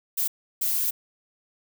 violet noise bursts at uneven times, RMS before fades -25 dBFS, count 2, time 0.17-0.28 / 0.61-0.91 s, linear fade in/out 10 ms, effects none

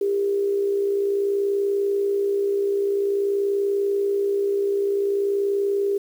sine tone with amplitude modulation, 400 Hz, G4, 35 cents sharp, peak -17 dBFS, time 0.01-5.98 s, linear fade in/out 5 ms, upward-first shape sine, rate 60.5 Hz, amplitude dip 45%, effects 8-bit

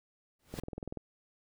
pink noise with exponential growth, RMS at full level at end -41 dBFS, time 0.39-0.6 s, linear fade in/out 5 ms, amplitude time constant 45 ms
click train, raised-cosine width 2 ms, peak -26 dBFS, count 10, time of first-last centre 0.54-0.973 s, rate 20.8 Hz
effects none

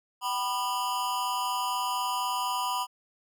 square tone with amplitude modulation, 987.8 Hz, B5, in tune, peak -24 dBFS, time 0.21-2.87 s, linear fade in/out 50 ms, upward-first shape sine, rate 224 Hz, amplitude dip 95%, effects none

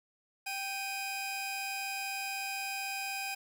sawtooth tone pair together, 783.3 / 2489 Hz, G5 / D#7, -2 / 0 cents, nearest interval octave + minor sixth, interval 2002 cents, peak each -35 / -34 dBFS, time 0.46-3.35 s, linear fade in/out 10 ms, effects none

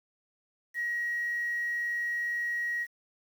sine tone, 1899 Hz, A#6, 32 cents sharp, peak -28 dBFS, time 0.74-2.87 s, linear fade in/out 50 ms, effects tanh soft clip ceiling -24 dBFS + 9-bit

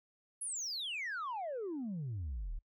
sine exponential sweep, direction down, 10900 to 32.52 Hz, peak -35 dBFS, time 0.41-2.59 s, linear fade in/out 10 ms, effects noise-tail reverb RT60 0.1 s tail -26 dB re dry + tanh soft clip ceiling -35 dBFS

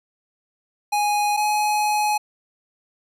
square tone pair in turn, 830 / 841.6 Hz, G#5 / G#5, -1 / +23 cents, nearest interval unison, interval 24 cents, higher second, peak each -19 dBFS, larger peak neither, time 0.92-1.37 / 1.37-2.18 s, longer second, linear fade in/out 10 ms, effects resampled to 32000 Hz

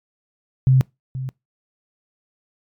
sine tone with echo, 130.81 Hz, C3, in tune, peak -10 dBFS, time 0.67-0.81 s, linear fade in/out 0 ms, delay 480 ms, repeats 1, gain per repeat -14 dB, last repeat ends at 1.29 s, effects noise-tail reverb RT60 0.2 s tail -24 dB re dry + MP3 96 kbps

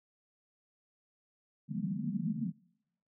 white band-pass noise, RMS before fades -35 dBFS, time 1.68-2.53 s, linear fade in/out 50 ms, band 150 to 240 Hz, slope 96 dB/octave, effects noise-tail reverb RT60 0.9 s tail -26 dB re dry

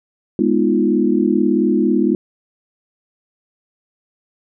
sine chord, F half-diminished seventh, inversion first, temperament equal, 207.7 / 246.9 / 311.1 / 349.2 Hz, Ab3 / Cb4 / Eb4 / F4, 0 / 0 / 0 / 0 cents, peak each -18 dBFS, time 0.39-2.15 s, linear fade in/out 2 ms, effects none

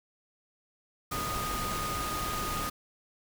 sine tone in noise, 1236 Hz, D#6, 12 cents flat, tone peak -34 dBFS, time 1.11-2.7 s, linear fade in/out 10 ms, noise pink, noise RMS -35 dBFS, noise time 1.11-2.7 s, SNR -2 dB, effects none

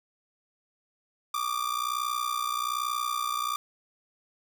45% pulse ring-modulated tone, 1185 Hz, D6, 15 cents sharp, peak -25 dBFS, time 1.34-3.56 s, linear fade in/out 0 ms, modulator 30.6 Hz, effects none

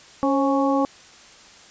harmonic tone with a mistuned harmonic, 277.2 Hz, C#4, in tune, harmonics 1 / 2 / 3 / 4, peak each -20 / -23 / -25 / -26 dBFS, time 0.23-0.85 s, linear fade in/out 0 ms, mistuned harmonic 2, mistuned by -49 cents, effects white hiss -47 dBFS RMS until 1.7 s + resampled to 16000 Hz

